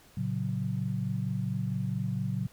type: chord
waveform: sine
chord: F# major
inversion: first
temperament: equal with one note detuned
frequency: 114.14 / 138.59 / 185 Hz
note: A#2 / C#3 / F#3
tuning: -36 / 0 / 0 cents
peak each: -33 dBFS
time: 0.17-2.47 s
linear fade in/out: 5 ms
effects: pink hiss -58 dBFS RMS until 2.52 s